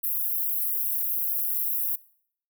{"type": "high-pass noise", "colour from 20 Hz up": "pink", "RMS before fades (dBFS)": -27, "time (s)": [0.03, 1.96], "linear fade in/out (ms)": 10, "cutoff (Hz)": 12000, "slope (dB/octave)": 48, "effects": ["noise-tail reverb RT60 0.6 s tail -21 dB re dry"]}